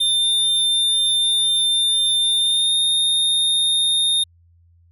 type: tone with pitch glide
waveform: square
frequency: 3599 to 3668 Hz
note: A7 to A#7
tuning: +38 to -29 cents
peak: -16 dBFS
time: 0-4.24 s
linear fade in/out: 10 ms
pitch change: +33 cents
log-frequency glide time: 2.35-2.75 s
effects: added 85 Hz sine -51 dBFS peak until 4.91 s